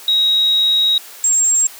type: tone pair in turn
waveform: sine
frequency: 3804 / 7497 Hz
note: A#7 / A#8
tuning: +34 / +9 cents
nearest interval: octave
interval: 1175 cents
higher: second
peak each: -11 dBFS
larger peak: neither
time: 0.08-0.98 / 1.24-1.67 s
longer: first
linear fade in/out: 2 ms
effects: white hiss -37 dBFS RMS until 1.79 s + high-pass 400 Hz 12 dB/octave